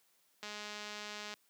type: click train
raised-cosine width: 0.2 ms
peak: -27 dBFS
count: 191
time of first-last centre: 0.43-1.339 s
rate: 209 Hz
effects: white hiss -72 dBFS RMS until 1.49 s + high-pass 150 Hz 12 dB/octave